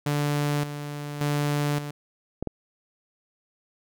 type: tone with tremolo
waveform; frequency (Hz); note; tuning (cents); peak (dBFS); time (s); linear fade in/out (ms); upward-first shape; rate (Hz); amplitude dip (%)
sawtooth; 146.1; D3; -9; -19; 0.06-1.91; 5; square; 0.87; 65
type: clicks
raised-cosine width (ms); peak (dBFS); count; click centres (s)
2; -16; 2; 2.426 / 2.473
effects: none